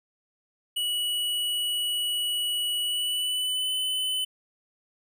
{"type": "tone with pitch glide", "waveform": "square", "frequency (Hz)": [2935, 3019], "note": ["F#7", "F#7"], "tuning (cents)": [-15, 34], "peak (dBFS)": -26, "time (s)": [0.76, 4.25], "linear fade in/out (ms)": 10, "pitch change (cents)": 49, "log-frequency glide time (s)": [2.82, 3.72], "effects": []}